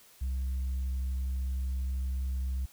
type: tone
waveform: sine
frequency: 65.2 Hz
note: C2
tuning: 5 cents flat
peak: -27 dBFS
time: 0.21-2.66 s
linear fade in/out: 10 ms
effects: tanh soft clip ceiling -28 dBFS + white hiss -58 dBFS RMS until 2.72 s